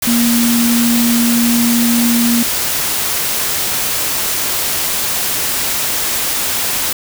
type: tone in noise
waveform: sine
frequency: 235.7 Hz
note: A#3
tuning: 19 cents sharp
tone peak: -11 dBFS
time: 0.07-2.43 s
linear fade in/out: 5 ms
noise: white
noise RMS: -17 dBFS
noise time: 0.02-6.93 s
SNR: +3 dB
effects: none